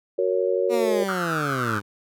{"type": "chord", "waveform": "sine", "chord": "F# major", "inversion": "none", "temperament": "just", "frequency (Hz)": [370, 462.5, 555], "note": ["F#4", "A#4", "C#5"], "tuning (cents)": [0, -14, 2], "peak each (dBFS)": -24, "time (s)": [0.18, 1.04], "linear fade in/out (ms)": 10}
{"type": "linear sweep", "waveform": "15% pulse", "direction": "down", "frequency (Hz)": [243.2, 98], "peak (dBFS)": -19, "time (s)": [0.69, 1.82], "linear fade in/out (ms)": 50}
{"type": "band-pass noise", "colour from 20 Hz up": "white", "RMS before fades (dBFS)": -28, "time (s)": [1.08, 1.8], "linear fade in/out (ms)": 10, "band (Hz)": [1200, 1500], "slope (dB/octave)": 96}
{"effects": []}